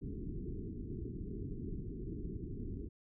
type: low-pass noise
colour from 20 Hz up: pink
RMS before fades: -42 dBFS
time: 0.01-2.89 s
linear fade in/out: 20 ms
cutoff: 420 Hz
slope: 96 dB/octave
effects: none